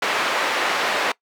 white band-pass noise, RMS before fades -22 dBFS, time 0.02-1.12 s, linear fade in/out 5 ms, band 420 to 2100 Hz, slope 12 dB/octave, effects noise-tail reverb RT60 0.1 s tail -21 dB re dry

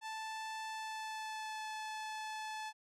sawtooth tone with pitch glide, 879 to 866.4 Hz, A5 to A5, -2 to -27 cents, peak -37 dBFS, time 0.01-2.73 s, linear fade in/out 50 ms, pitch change -25 cents, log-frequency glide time 0.67-1.66 s, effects low-pass 8000 Hz 12 dB/octave

